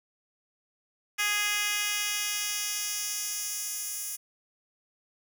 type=tone with high-pass filter sweep; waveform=10% pulse; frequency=414.5 Hz; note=G#4; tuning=3 cents flat; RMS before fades=-31 dBFS; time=1.18-4.17 s; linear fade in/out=20 ms; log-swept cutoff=2100 to 8600 Hz; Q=1; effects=none